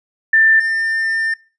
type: tone pair in turn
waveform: sine / triangle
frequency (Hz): 1782 / 1798.5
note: A6 / A6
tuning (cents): +22 / +37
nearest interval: unison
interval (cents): 15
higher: second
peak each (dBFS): -8 / -14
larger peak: first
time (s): 0.33-0.6 / 0.6-1.34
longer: second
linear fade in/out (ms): 5
effects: noise-tail reverb RT60 0.4 s tail -23 dB re dry + resampled to 24000 Hz